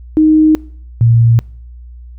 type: tone pair in turn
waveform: sine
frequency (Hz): 311.1 / 116.13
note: D#4 / A#2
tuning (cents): 0 / -6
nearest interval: octave + perfect fourth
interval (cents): 1706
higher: first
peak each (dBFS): -5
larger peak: neither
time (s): 0.17-0.55 / 1.01-1.39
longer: neither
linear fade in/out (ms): 0
effects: noise-tail reverb RT60 0.6 s tail -25 dB re dry + added 60 Hz sine -30 dBFS peak until 2.18 s